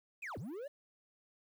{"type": "linear two-way sweep", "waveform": "triangle", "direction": "down then up", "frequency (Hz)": [2637, 83.8, 600], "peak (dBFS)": -39, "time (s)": [0.22, 0.68], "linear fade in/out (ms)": 10, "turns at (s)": 0.38, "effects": ["11-bit"]}